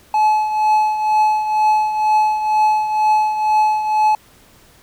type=tone with tremolo; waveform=triangle; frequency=857 Hz; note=A5; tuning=46 cents flat; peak=-8 dBFS; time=0.14-4.15 s; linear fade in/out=2 ms; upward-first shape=triangle; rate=2.1 Hz; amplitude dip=65%; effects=pink hiss -49 dBFS RMS until 4.82 s